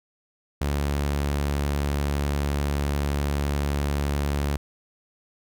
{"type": "tone", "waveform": "sawtooth", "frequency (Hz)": 71.6, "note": "D2", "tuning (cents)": -43, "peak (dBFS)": -19, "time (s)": [0.61, 4.57], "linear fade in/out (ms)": 5, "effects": []}